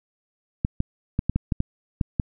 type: clicks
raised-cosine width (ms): 5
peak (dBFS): -9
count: 9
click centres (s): 0.649 / 0.804 / 1.191 / 1.296 / 1.36 / 1.522 / 1.604 / 2.012 / 2.198
effects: none